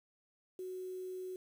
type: tone with quantisation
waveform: sine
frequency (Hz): 370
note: F#4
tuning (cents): 0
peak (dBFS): -40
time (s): 0.59-1.36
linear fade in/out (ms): 2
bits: 10
effects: none